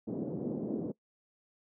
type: band-pass noise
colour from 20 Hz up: pink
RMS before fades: -36 dBFS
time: 0.07-0.92 s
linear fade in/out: 10 ms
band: 170 to 450 Hz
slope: 24 dB/octave
effects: noise-tail reverb RT60 0.1 s tail -21 dB re dry